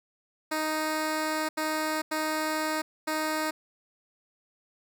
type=tone bursts at uneven times; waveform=10% pulse; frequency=311.1 Hz; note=D#4; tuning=in tune; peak=-19 dBFS; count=4; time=0.51-1.49 / 1.57-2.02 / 2.11-2.82 / 3.07-3.51 s; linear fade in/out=10 ms; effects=none